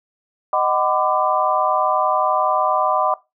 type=tone cluster; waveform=sine; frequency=620 / 752 / 1008 / 1179 Hz; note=D#5 / F#5 / B5 / D6; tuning=-6 / +28 / +35 / +6 cents; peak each=-21 dBFS; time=0.53-3.14 s; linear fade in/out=2 ms; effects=noise-tail reverb RT60 0.2 s tail -18 dB re dry